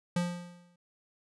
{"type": "tone with exponential decay", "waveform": "square", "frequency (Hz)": 175.4, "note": "F3", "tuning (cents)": 8, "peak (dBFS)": -26, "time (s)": [0.16, 0.76], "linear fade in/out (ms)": 5, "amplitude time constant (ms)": 130, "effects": ["resampled to 24000 Hz"]}